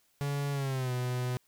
45% pulse tone with pitch glide, 142 to 125.05 Hz, C#3 to B2, +42 to +22 cents, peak -30 dBFS, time 0.21-1.37 s, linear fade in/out 0 ms, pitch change -220 cents, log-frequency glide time 0.52-0.92 s, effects white hiss -70 dBFS RMS until 1.47 s

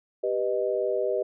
sine chord, G augmented, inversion none, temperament equal with one note detuned, 392 / 493.9 / 619 Hz, G4 / B4 / D#5, 0 / 0 / -9 cents, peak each -28 dBFS, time 0.23-1.23 s, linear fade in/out 10 ms, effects none

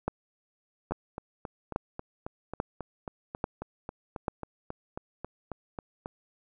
two click trains, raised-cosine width 1 ms, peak -14 / -22 dBFS, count 6 / 20, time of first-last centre 0.08-4.282 / 0.91-6.059 s, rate 1.19 / 3.69 Hz, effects none

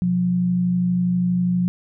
sine tone pair together, 126.4 / 178.76 Hz, B2 / F3, +41 / +41 cents, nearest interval tritone, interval 600 cents, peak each -28 / -17 dBFS, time 0.02-1.68 s, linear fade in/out 0 ms, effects none

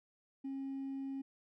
triangle tone with hard clipping, 271 Hz, C#4, 39 cents flat, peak -38 dBFS, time 0.44-1.22 s, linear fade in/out 10 ms, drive 2 dB, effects none

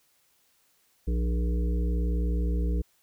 harmonic tone with a mistuned harmonic, 59.1 Hz, A#1, 24 cents sharp, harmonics 1 / 3 / 5 / 7 / 8, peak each -24 / -34 / -38 / -41 / -42 dBFS, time 1.07-2.82 s, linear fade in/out 10 ms, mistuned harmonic 5, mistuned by +35 cents, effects white hiss -67 dBFS RMS until 3.02 s

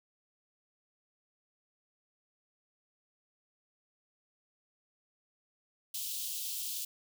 white high-pass noise, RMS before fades -38 dBFS, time 5.94-6.85 s, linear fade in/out 5 ms, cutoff 2900 Hz, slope 48 dB/octave, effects none

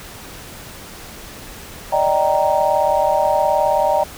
sine chord, Eb major seventh, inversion third, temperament just, 583.4 / 622.3 / 777.8 / 933.4 Hz, D5 / Eb5 / G5 / Bb5, -12 / 0 / -14 / +2 cents, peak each -19 dBFS, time 1.92-4.04 s, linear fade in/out 10 ms, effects pink hiss -36 dBFS RMS until 4.17 s

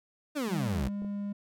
30% pulse exponential sweep, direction down, 312.8 to 57.4 Hz, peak -27 dBFS, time 0.35-0.89 s, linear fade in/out 20 ms
triangle tone with pitch glide, 200.2 to 202.6 Hz, G3 to G#3, +37 to -43 cents, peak -30 dBFS, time 0.48-1.33 s, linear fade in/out 10 ms, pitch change +20 cents, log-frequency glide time 0.76-0.96 s
clicks, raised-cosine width 2 ms, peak -33 dBFS, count 2, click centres 1.021 / 1.047 s
effects none

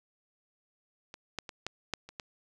clicks, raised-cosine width 0.2 ms, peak -27 / -17 / -24 / -17 / -14 / -29 / -21 dBFS, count 7, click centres 1.141 / 1.387 / 1.492 / 1.666 / 1.937 / 2.09 / 2.198 s, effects none

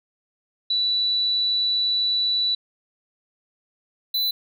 sine / square tone pair in turn, 3954 / 3998 Hz, B7 / B7, +1 / +20 cents, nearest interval unison, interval 19 cents, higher second, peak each -19 / -21 dBFS, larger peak first, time 0.7-2.55 / 4.14-4.31 s, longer first, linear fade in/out 5 ms, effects none

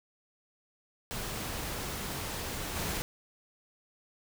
pink noise with level steps, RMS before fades -37 / -34 dBFS, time 1.11-3.02 s, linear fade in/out 0 ms, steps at 2.75 s, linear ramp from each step 20 ms, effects none

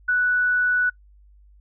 sine tone, 1480 Hz, F#6, in tune, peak -17 dBFS, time 0.08-0.9 s, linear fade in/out 10 ms, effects noise-tail reverb RT60 0.1 s tail -23 dB re dry + added 50 Hz sine -49 dBFS peak until 1.6 s

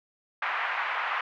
pink band-pass noise, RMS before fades -30 dBFS, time 0.42-1.21 s, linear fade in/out 5 ms, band 890 to 2300 Hz, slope 24 dB/octave, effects none

